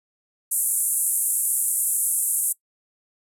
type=band-pass noise; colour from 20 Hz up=white; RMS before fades=-23 dBFS; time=0.51-2.53 s; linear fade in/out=10 ms; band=8200 to 12000 Hz; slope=48 dB/octave; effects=noise-tail reverb RT60 0.1 s tail -21 dB re dry